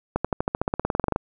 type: accelerating click train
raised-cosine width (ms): 1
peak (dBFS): -8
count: 18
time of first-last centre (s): 0.16-1.161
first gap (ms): 86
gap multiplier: 0.95
effects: none